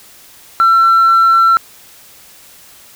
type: tone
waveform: sine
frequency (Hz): 1348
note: E6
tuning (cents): +38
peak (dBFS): -4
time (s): 0.6-1.57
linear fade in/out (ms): 0
effects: tanh soft clip ceiling -4 dBFS + white hiss -41 dBFS RMS until 2.95 s